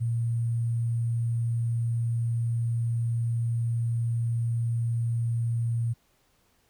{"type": "tone with sample-and-hold", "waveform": "sine", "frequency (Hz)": 116.54, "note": "A#2", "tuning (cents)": 0, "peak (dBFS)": -24, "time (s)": [0, 5.94], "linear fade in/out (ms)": 20, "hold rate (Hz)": 8820, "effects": ["pink hiss -67 dBFS RMS until 6.69 s"]}